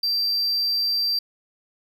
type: tone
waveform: triangle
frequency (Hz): 4699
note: D8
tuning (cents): 0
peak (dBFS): -19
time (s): 0.03-1.19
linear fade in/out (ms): 5
effects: none